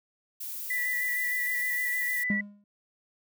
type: noise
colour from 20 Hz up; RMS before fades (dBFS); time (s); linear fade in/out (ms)
violet; -37; 0.4-2.24; 10
type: tone with vibrato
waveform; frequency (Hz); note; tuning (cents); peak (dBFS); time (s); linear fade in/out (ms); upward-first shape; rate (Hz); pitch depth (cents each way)
sine; 1973; B6; -2; -27; 0.7-2.41; 5; square; 6.5; 17
type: tone with exponential decay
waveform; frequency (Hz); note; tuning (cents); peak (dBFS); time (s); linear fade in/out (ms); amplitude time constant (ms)
triangle; 204.4; G#3; -27; -21; 2.3-2.64; 2; 73
effects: none